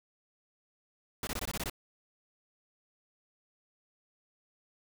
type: noise bursts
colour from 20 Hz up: pink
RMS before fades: -36 dBFS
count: 8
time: 1.23-1.698 s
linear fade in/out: 2 ms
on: 41 ms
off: 20 ms
effects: none